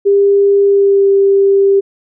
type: tone with pitch glide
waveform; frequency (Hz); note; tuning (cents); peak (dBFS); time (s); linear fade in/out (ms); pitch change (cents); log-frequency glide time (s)
sine; 400 to 394.5; G4 to G4; +35 to +11; -6; 0.05-1.81; 20; -24; 0.65-1.09
effects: none